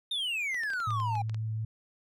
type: exponential sweep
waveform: triangle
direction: down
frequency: 3700 to 784 Hz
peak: -28 dBFS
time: 0.11-1.22 s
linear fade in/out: 5 ms
type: clicks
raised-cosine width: 0.2 ms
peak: -28 dBFS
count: 10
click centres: 0.545 / 0.635 / 0.703 / 0.735 / 0.802 / 0.906 / 1.001 / 1.154 / 1.296 / 1.345 s
type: tone with vibrato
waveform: sine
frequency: 110 Hz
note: A2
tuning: in tune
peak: -30 dBFS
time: 0.87-1.65 s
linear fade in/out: 5 ms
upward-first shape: triangle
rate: 5.7 Hz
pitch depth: 9 cents each way
effects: none